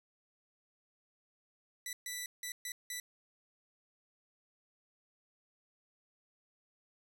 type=tone bursts at uneven times; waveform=10% pulse; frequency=1975.5 Hz; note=B6; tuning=in tune; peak=-30 dBFS; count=5; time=1.86-1.93 / 2.06-2.26 / 2.43-2.52 / 2.65-2.72 / 2.9-3 s; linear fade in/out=2 ms; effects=none